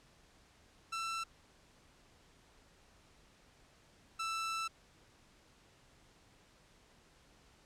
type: tone pair in turn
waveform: sawtooth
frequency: 1337 / 1326.2 Hz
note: E6 / E6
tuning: +24 / +10 cents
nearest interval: unison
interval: 14 cents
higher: first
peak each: -33 / -32 dBFS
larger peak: second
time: 0.92-1.24 / 4.19-4.68 s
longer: second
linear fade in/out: 10 ms
effects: pink hiss -65 dBFS RMS until 7.65 s + low-pass 8000 Hz 12 dB/octave